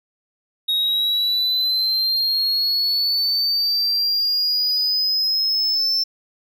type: linear sweep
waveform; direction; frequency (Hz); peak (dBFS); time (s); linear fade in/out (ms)
triangle; up; 3761 to 5330; -16; 0.68-6.04; 10
effects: none